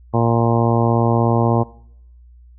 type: harmonic tone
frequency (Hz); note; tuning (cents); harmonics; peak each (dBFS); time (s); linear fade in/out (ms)
116.54; A#2; 0; 1 / 2 / 3 / 4 / 5 / 6 / 7 / 8 / 9; -17 / -20 / -22 / -23 / -24 / -25 / -25 / -26 / -27; 0.13-1.64; 20
effects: noise-tail reverb RT60 0.7 s tail -21 dB re dry + added 60 Hz sine -42 dBFS peak until 2.58 s